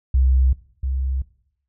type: tone pair in turn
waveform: sine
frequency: 64.9 / 65.96 Hz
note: C2 / C2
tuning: -13 / +15 cents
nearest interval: unison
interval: 28 cents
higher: second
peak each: -13 / -20 dBFS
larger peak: first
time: 0.14-0.53 / 0.83-1.22 s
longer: neither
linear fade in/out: 5 ms
effects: noise-tail reverb RT60 0.7 s tail -19 dB re dry